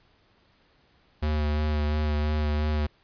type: tone with vibrato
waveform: square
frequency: 75.4 Hz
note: D2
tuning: 46 cents sharp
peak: -24 dBFS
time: 1.22-2.87 s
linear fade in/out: 10 ms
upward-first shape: sine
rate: 2.9 Hz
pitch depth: 21 cents each way
effects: pink hiss -63 dBFS RMS until 3.03 s + resampled to 11025 Hz